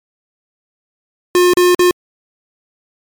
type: tone with dropouts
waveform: square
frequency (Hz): 357.3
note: F4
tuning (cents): +40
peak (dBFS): -8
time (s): 1.35-1.91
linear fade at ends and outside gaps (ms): 1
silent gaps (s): 1.535-1.571 / 1.747-1.793
effects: MP3 96 kbps